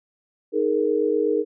sine chord, D# suspended fourth, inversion none, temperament equal with one note detuned, 311.1 / 418.2 / 466.2 Hz, D#4 / G#4 / A#4, 0 / +12 / 0 cents, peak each -25 / -22 / -22 dBFS, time 0.52-1.45 s, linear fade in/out 50 ms, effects none

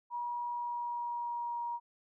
sine tone with pitch glide, 960 to 948.4 Hz, B5 to A#5, -49 to +30 cents, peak -34 dBFS, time 0.1-1.8 s, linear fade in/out 50 ms, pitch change -21 cents, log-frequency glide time 0.51-1.6 s, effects none

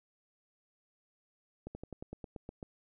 slowing click train, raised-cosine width 2 ms, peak -29 dBFS, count 10, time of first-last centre 1.67-2.628 s, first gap 80 ms, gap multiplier 1.07, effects none

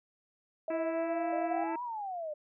sine tone with pitch glide, 643 to 697.2 Hz, E5 to F5, -43 to -3 cents, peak -32 dBFS, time 0.68-1.64 s, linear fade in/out 2 ms, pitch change +140 cents, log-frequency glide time 0.86-1.31 s
harmonic tone, 329.6 Hz, E4, in tune, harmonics 1 / 2 / 3 / 4 / 5 / 6 / 7 / 8, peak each -35 / -41 / -45 / -47 / -49 / -51 / -52 / -53 dBFS, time 0.7-1.76 s, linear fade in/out 5 ms
sine exponential two-way sweep, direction up then down, 587.3 to 996 to 587.3 Hz, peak -35 dBFS, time 1.32-2.34 s, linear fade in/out 10 ms, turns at 1.83 s
effects none

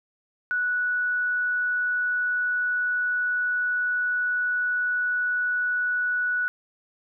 sine tone, 1474 Hz, F#6, 7 cents flat, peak -22 dBFS, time 0.51-6.48 s, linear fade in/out 0 ms, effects none

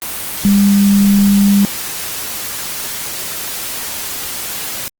sine tone in noise, 200.6 Hz, G3, 40 cents sharp, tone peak -7 dBFS, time 0.45-1.65 s, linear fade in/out 0 ms, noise white, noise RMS -23 dBFS, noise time 0.02-4.88 s, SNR +13 dB, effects Opus 32 kbps

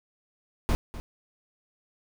brown noise with echo, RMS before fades -23 dBFS, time 0.69-0.75 s, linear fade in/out 0 ms, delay 250 ms, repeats 1, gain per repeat -14 dB, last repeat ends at 1 s, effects none

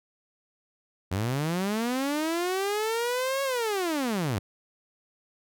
sawtooth linear two-way sweep, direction up then down, 87.31 to 554.4 to 87.31 Hz, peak -22 dBFS, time 1.11-4.39 s, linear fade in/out 10 ms, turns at 3.43 s, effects none

